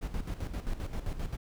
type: noise with tremolo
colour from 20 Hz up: brown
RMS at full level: -33 dBFS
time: 0.01-1.37 s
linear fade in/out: 20 ms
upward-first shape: square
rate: 7.6 Hz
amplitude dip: 65%
effects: none